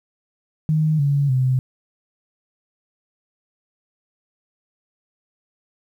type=tone with pitch steps; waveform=sine; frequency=155.56 / 141.83 / 129.31 Hz; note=D#3 / C#3 / C3; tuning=0 / +40 / -20 cents; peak=-15 dBFS; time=0.69-1.59 s; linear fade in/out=0 ms; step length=300 ms; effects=9-bit